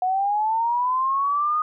sine linear sweep, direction up, 727 to 1241 Hz, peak -19 dBFS, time 0.02-1.62 s, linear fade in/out 2 ms, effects none

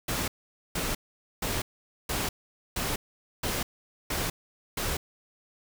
pink noise bursts, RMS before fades -30 dBFS, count 8, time 0.08-4.97 s, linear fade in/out 5 ms, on 200 ms, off 470 ms, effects none

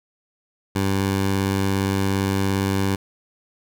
15% pulse tone, 97.4 Hz, G2, 11 cents flat, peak -13 dBFS, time 0.75-2.96 s, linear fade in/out 10 ms, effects none

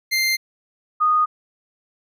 25% pulse / sine tone pair in turn, 2093 / 1236.3 Hz, C7 / D#6, 0 / -11 cents, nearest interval major sixth, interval 911 cents, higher first, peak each -14 dBFS, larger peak neither, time 0.11-0.37 / 1-1.26 s, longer neither, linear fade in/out 20 ms, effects none

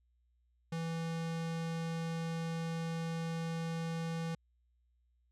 square tone, 164.81 Hz, E3, in tune, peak -36 dBFS, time 0.72-4.35 s, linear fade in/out 5 ms, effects added 60 Hz sine -70 dBFS peak until 5.31 s + low-pass 8000 Hz 12 dB/octave

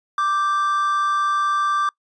triangle tone pair together, 1175.9 / 1568 Hz, D6 / G6, +2 / 0 cents, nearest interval perfect fourth, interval 498 cents, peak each -16 / -26 dBFS, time 0.18-1.89 s, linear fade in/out 2 ms, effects noise-tail reverb RT60 0.1 s tail -24 dB re dry + resampled to 22050 Hz

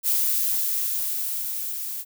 violet noise with level ramp, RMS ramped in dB -21 to -32 dBFS, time 0.03-2.05 s, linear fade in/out 50 ms, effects none

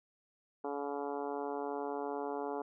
harmonic tone with a mistuned harmonic, 142.7 Hz, D3, 49 cents flat, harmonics 2 / 3 / 4 / 5 / 6 / 7 / 8 / 9 / 10, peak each -43 / -39 / -46 / -43 / -43 / -48 / -51 / -57 / -55 dBFS, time 0.64-2.62 s, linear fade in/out 5 ms, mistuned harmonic 10, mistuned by -41 cents, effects none

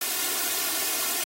white noise with comb filter, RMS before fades -27 dBFS, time 0.01-1.24 s, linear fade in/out 5 ms, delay 2.8 ms, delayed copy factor +0.95, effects high-pass 200 Hz 12 dB/octave + AAC 48 kbps

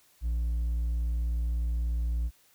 sine tone with hard clipping, 58.27 Hz, A#1, in tune, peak -27 dBFS, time 0.21-2.31 s, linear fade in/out 50 ms, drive 2 dB, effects white hiss -63 dBFS RMS until 2.54 s

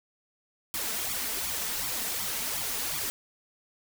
white noise with flanger, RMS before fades -32 dBFS, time 0.74-3.1 s, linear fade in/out 0 ms, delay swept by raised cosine 0.87 to 4.57 ms, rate 2.7 Hz, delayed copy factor +0.75, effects none

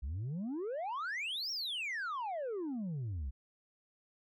sine exponential two-way sweep, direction up then down, 60.5 to 5660 to 60.5 Hz, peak -33 dBFS, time 0.02-3.31 s, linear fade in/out 20 ms, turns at 1.51 s, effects tanh soft clip ceiling -35 dBFS

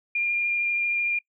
sine tone with vibrato, 2404 Hz, D7, 40 cents sharp, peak -22 dBFS, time 0.15-1.19 s, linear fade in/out 5 ms, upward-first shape sine, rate 13 Hz, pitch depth 10 cents each way, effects noise-tail reverb RT60 0.1 s tail -24 dB re dry

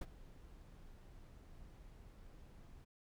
brown noise with ADSR envelope, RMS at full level -39 dBFS, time 0.01-2.85 s, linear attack 6 ms, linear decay 35 ms, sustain -18 dB, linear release 16 ms, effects none

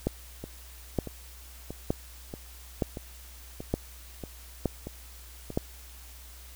two click trains, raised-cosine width 2 ms, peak -23 / -12 dBFS, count 9 / 7, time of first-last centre 0.44-5.503 / 0.07-5.575 s, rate 1.58 / 1.09 Hz, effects added 61 Hz sine -47 dBFS peak until 6.55 s + white hiss -51 dBFS RMS until 6.55 s

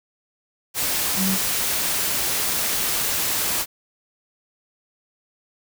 sine tone in noise, 190.4 Hz, F#3, 50 cents sharp, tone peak -21 dBFS, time 1.16-1.38 s, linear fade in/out 50 ms, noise white, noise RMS -23 dBFS, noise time 0.74-3.66 s, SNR -1 dB, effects none

